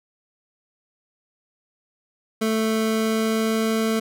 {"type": "tone with pitch glide", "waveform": "25% pulse", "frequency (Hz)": [220.7, 222.1], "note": ["A3", "A3"], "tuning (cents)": [5, 16], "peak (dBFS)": -16, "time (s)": [2.41, 4], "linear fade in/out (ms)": 10, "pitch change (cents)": 11, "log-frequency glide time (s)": [2.83, 3.75], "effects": []}